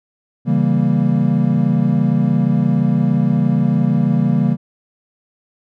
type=chord; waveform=triangle; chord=C# diminished seventh; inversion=none; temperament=equal; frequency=138.59 / 164.81 / 196 / 233.1 Hz; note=C#3 / E3 / G3 / Bb3; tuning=0 / 0 / 0 / 0 cents; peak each=-16 dBFS; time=0.45-4.57 s; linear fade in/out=50 ms; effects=none